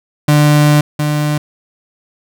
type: tone pair in turn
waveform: 35% pulse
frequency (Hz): 148.5 / 149.24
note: D3 / D3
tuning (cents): +20 / +28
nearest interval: unison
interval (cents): 8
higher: second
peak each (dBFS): -5 / -11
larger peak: first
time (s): 0.28-0.81 / 0.99-1.38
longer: first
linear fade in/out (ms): 5
effects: none